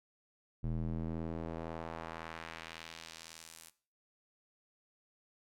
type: tone with band-pass filter sweep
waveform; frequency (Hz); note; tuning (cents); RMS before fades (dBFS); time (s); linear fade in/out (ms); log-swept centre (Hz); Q
square; 40.93; E1; -12; -42; 0.63-3.7; 10; 130 to 11000; 0.91
effects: noise-tail reverb RT60 0.4 s tail -17 dB re dry